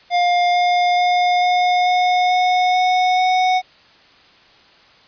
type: tone with pitch steps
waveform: square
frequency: 707 / 711.5 / 716 / 720.6 / 725.2 / 729.8 / 734.5 / 739.2 Hz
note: F5 / F5 / F5 / F#5 / F#5 / F#5 / F#5 / F#5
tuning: +21 / +32 / +43 / -46 / -35 / -24 / -13 / -2 cents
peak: -14 dBFS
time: 0.1-3.62 s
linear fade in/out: 50 ms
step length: 440 ms
effects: white hiss -49 dBFS RMS until 5.07 s + resampled to 11025 Hz